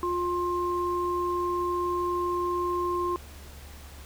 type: tone pair together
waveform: sine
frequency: 353.1 / 1058 Hz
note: F4 / C6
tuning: +19 / +19 cents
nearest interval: octave + perfect fifth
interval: 1900 cents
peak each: -28 dBFS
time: 0.03-3.16 s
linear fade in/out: 0 ms
effects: added 71 Hz sine -44 dBFS peak until 4.05 s + pink hiss -49 dBFS RMS until 4.05 s